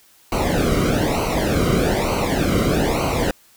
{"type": "noise with flanger", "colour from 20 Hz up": "brown", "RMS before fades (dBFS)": -19, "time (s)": [0.32, 3.31], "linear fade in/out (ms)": 2, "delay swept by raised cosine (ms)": [0.57, 1.18], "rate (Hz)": 1.1, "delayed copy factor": -0.9, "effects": ["white hiss -53 dBFS RMS until 3.56 s"]}